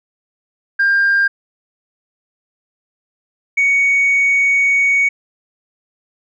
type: tone pair in turn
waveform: sine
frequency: 1599 / 2234 Hz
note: G6 / C#7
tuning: +34 / +13 cents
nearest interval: tritone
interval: 579 cents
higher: second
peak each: -9 dBFS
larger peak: neither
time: 0.79-1.28 / 3.57-5.09 s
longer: second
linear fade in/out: 10 ms
effects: tanh soft clip ceiling -8 dBFS